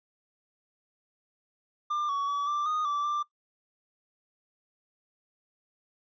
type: tone with pitch steps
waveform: triangle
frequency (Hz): 1194 / 1125 / 1143 / 1178 / 1235 / 1163 / 1182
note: D6 / C#6 / D6 / D6 / D#6 / D6 / D6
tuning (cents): +28 / +25 / -47 / +5 / -13 / -17 / +11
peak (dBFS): -25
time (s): 1.9-3.23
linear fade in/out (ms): 10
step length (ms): 190
effects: noise-tail reverb RT60 0.1 s tail -19 dB re dry + resampled to 16000 Hz